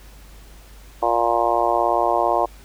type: harmonic tone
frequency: 117.7 Hz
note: A#2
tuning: 17 cents sharp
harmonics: 3 / 4 / 5 / 6 / 7 / 8 / 9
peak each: -26 / -27 / -23 / -21 / -25 / -24 / -25 dBFS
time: 1.02-2.46 s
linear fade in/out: 10 ms
effects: added 50 Hz sine -42 dBFS peak until 2.64 s + pink hiss -49 dBFS RMS until 2.64 s